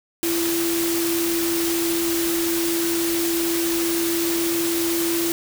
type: tone in noise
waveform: sine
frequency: 336.8 Hz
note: E4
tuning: 37 cents sharp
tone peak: -21 dBFS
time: 0.23-5.32 s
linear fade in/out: 0 ms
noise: white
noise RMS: -26 dBFS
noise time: 0.23-5.32 s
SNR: +2 dB
effects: none